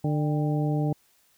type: harmonic tone with a mistuned harmonic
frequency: 149.4 Hz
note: D3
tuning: 30 cents sharp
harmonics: 1 / 2 / 3 / 4 / 5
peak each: -24 / -29 / -35 / -36 / -36 dBFS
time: 0.04-0.93 s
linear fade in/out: 5 ms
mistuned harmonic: 5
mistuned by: +89 cents
effects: white hiss -64 dBFS RMS until 1.37 s